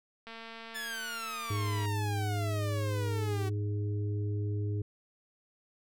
click train, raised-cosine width 0.3 ms, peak -30 dBFS, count 361, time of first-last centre 0.27-1.856 s, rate 227 Hz
sawtooth exponential sweep, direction down, 1765 to 373.7 Hz, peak -33 dBFS, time 0.74-3.5 s, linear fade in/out 20 ms
harmonic tone, 103.4 Hz, G#2, 7 cents flat, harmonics 1 / 3 / 4, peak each -30 / -42 / -42 dBFS, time 1.5-4.82 s, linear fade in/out 5 ms
effects none

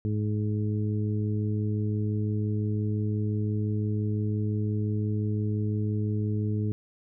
harmonic tone, 105.8 Hz, G#2, 33 cents sharp, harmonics 1 / 2 / 3 / 4, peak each -26 / -32 / -36 / -38 dBFS, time 0.05-6.72 s, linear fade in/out 0 ms, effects none

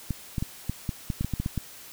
clicks, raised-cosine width 5 ms, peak -15 dBFS, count 12, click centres 0.107 / 0.382 / 0.425 / 0.696 / 0.892 / 1.102 / 1.21 / 1.246 / 1.337 / 1.4 / 1.461 / 1.577 s, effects white hiss -46 dBFS RMS until 1.92 s

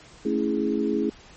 sine chord, A major seventh, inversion none, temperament equal with one note detuned, 220 / 277.2 / 328.5 / 415.3 Hz, A3 / C#4 / E4 / G#4, 0 / 0 / -6 / 0 cents, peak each -27 dBFS, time 0.25-1.1 s, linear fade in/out 5 ms, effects pink hiss -49 dBFS RMS until 1.36 s + MP3 32 kbps

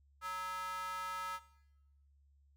square tone with high-pass filter, 185 Hz, F#3, in tune, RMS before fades -41 dBFS, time 0.21-1.4 s, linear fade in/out 50 ms, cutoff 1200 Hz, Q 7.1, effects noise-tail reverb RT60 0.9 s tail -17 dB re dry + added 70 Hz sine -65 dBFS peak until 2.56 s

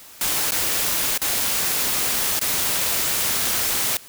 white noise with dropouts, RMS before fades -22 dBFS, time 0.21-3.97 s, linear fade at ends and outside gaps 2 ms, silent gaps 0.509-0.519 / 1.177-1.216 / 2.393-2.413 s, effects white hiss -44 dBFS RMS until 4.08 s

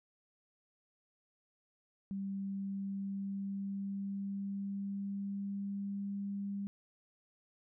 sine tone with pitch glide, 196 to 199.66 Hz, G3 to G3, 0 to +32 cents, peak -36 dBFS, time 2.11-6.67 s, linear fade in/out 0 ms, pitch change +32 cents, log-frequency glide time 2.39-6.09 s, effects none

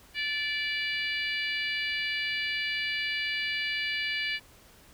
harmonic tone, 582 Hz, D5, 16 cents flat, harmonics 3 / 4 / 5 / 6 / 7 / 8, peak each -34 / -32 / -35 / -41 / -41 / -41 dBFS, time 0.14-4.4 s, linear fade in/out 50 ms, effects pink hiss -56 dBFS RMS until 4.93 s

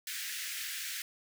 pink high-pass noise, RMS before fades -39 dBFS, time 0.07-1.02 s, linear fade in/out 2 ms, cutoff 1600 Hz, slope 48 dB/octave, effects none

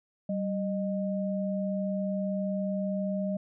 sine tone pair together, 193.36 / 615 Hz, G3 / D#5, -23 / -20 cents, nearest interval octave + minor sixth, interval 2003 cents, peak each -29 / -33 dBFS, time 0.29-3.37 s, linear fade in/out 5 ms, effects none

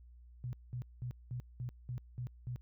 sine tone bursts, 123.47 Hz, B2, in tune, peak -37 dBFS, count 8, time 0.44-2.56 s, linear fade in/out 0 ms, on 90 ms, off 200 ms, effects added 60 Hz sine -54 dBFS peak until 2.61 s

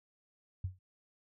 sine tone with exponential decay, 92.5 Hz, F#2, in tune, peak -30 dBFS, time 0.64-0.79 s, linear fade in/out 5 ms, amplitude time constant 32 ms, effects none

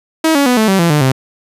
sawtooth tone with pitch steps, 320 / 281.8 / 248.2 / 218.6 / 192.48 / 169.51 / 149.29 / 131.47 Hz, D#4 / C#4 / B3 / A3 / G3 / E3 / D3 / C3, +49 / +29 / +9 / -11 / -31 / +49 / +29 / +9 cents, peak -5 dBFS, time 0.24-1.12 s, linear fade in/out 5 ms, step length 110 ms, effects resampled to 32000 Hz

